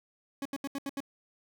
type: tone bursts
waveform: 40% pulse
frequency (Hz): 277.2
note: C#4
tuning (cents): 0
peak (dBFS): -32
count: 6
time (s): 0.42-1.004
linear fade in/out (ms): 2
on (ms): 34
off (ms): 76
effects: none